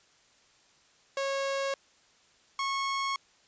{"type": "tone pair in turn", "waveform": "sawtooth", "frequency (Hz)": [548, 1096], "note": ["C#5", "C#6"], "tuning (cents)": [-20, -20], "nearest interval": "octave", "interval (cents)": 1200, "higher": "second", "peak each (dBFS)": -25, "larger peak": "neither", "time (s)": [[1.17, 1.74], [2.59, 3.16]], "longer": "neither", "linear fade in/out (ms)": 2, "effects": ["white hiss -63 dBFS RMS until 3.47 s", "resampled to 16000 Hz"]}